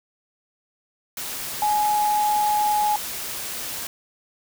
sine tone in noise, 839 Hz, G#5, 17 cents sharp, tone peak -18 dBFS, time 1.62-2.96 s, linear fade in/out 2 ms, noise white, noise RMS -31 dBFS, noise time 1.17-3.87 s, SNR +10 dB, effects none

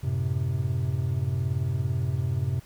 triangle chord, F# diminished, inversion none, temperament equal, 92.5 / 110 / 130.81 Hz, F#2 / A2 / C3, 0 / 0 / 0 cents, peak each -27 / -29 / -25 dBFS, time 0.03-2.6 s, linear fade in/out 10 ms, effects pink hiss -54 dBFS RMS until 2.65 s

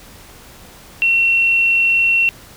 sine tone, 2721 Hz, F7, 46 cents flat, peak -11 dBFS, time 1.02-2.29 s, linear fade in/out 0 ms, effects pink hiss -41 dBFS RMS until 2.56 s

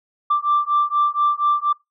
sine beating tone pair, 1174.7 / 1178.9 Hz, D6 / D6, 0 / +6 cents, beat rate 4.2 Hz, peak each -18 dBFS, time 0.3-1.73 s, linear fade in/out 10 ms, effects noise-tail reverb RT60 0.2 s tail -25 dB re dry + tanh soft clip ceiling -10 dBFS

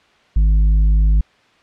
triangle tone with tanh clipping, 51.91 Hz, G#1, in tune, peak -11 dBFS, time 0.36-1.21 s, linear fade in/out 5 ms, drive 10 dB, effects white hiss -53 dBFS RMS until 1.62 s + low-pass 3000 Hz 12 dB/octave

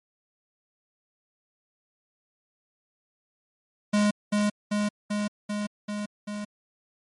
square tone with echo, 207.7 Hz, G#3, in tune, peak -20 dBFS, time 3.93-4.11 s, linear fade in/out 10 ms, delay 390 ms, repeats 6, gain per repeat -2 dB, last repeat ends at 6.45 s, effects MP3 48 kbps

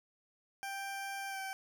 20% pulse tone with pitch glide, 787 to 773 Hz, G5 to G5, +7 to -24 cents, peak -34 dBFS, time 0.63-1.53 s, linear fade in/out 0 ms, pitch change -31 cents, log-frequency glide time 1.28-1.39 s, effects none

